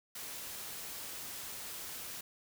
white noise, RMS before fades -44 dBFS, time 0.15-2.21 s, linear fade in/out 5 ms, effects none

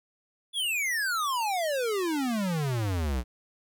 square exponential sweep, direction down, 3489 to 57.9 Hz, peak -27 dBFS, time 0.53-3.24 s, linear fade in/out 50 ms, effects none

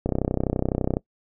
click train, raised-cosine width 2 ms, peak -9 dBFS, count 30, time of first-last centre 0.06-0.969 s, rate 31.9 Hz, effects noise-tail reverb RT60 0.1 s tail -22 dB re dry

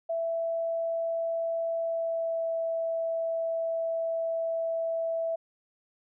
sine tone with pitch glide, 663 to 658.8 Hz, E5 to E5, +10 to -1 cents, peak -27 dBFS, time 0.09-5.36 s, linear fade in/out 10 ms, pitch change -11 cents, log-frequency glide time 1.79-2.49 s, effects none

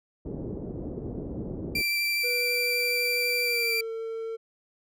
white low-pass noise, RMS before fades -35 dBFS, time 0.25-1.82 s, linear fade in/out 10 ms, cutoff 420 Hz, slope 24 dB/octave
30% pulse tone with vibrato, 2349 Hz, D7, in tune, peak -22 dBFS, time 1.75-3.81 s, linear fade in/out 5 ms, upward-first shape sine, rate 12 Hz, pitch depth 12 cents each way
triangle tone with pitch glide, 489.1 to 451.1 Hz, B4 to A4, -17 to +43 cents, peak -29 dBFS, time 2.23-4.37 s, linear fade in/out 20 ms, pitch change -140 cents, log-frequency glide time 3.43-3.78 s
effects none

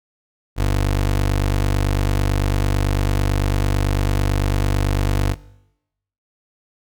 25% pulse tone, 49 Hz, G1, in tune, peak -12 dBFS, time 0.56-5.36 s, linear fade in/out 50 ms, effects noise-tail reverb RT60 0.9 s tail -21 dB re dry

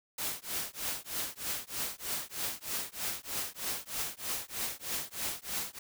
white noise with tremolo, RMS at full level -33 dBFS, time 0.18-5.79 s, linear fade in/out 5 ms, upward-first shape triangle, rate 3.2 Hz, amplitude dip 100%, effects none

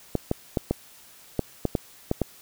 clicks, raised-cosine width 2 ms, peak -9 dBFS, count 9, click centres 0.153 / 0.314 / 0.572 / 0.71 / 1.393 / 1.653 / 1.752 / 2.114 / 2.217 s, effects white hiss -51 dBFS RMS until 2.41 s

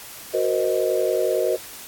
sine chord, C half-diminished seventh, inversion second, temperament equal with one note detuned, 370 / 466.2 / 517.2 / 622.3 Hz, Gb4 / Bb4 / C5 / Eb5, 0 / 0 / -20 / 0 cents, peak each -24 dBFS, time 0.33-1.57 s, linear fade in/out 20 ms, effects white hiss -39 dBFS RMS until 1.87 s + AAC 64 kbps

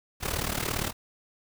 pink noise with amplitude modulation, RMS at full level -27 dBFS, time 0.2-0.93 s, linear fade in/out 50 ms, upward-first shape sine, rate 37.5 Hz, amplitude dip 80%, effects none

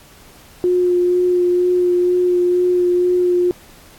sine tone with vibrato, 357.5 Hz, F4, 41 cents sharp, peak -12 dBFS, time 0.64-3.51 s, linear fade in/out 0 ms, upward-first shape sine, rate 2.1 Hz, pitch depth 13 cents each way, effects pink hiss -45 dBFS RMS until 3.98 s + AAC 64 kbps

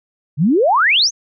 sine exponential sweep, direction up, 130.2 to 6600 Hz, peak -10 dBFS, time 0.37-1.11 s, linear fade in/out 50 ms, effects none

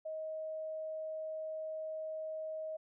sine tone, 630 Hz, D#5, 21 cents sharp, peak -38 dBFS, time 0.05-2.77 s, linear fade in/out 10 ms, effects none

